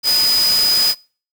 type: tone in noise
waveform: sine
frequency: 4978 Hz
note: D#8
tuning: in tune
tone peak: -12 dBFS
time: 0.03-0.95 s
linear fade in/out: 50 ms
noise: white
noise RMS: -22 dBFS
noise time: 0.03-0.95 s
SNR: +7 dB
effects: noise-tail reverb RT60 0.4 s tail -25 dB re dry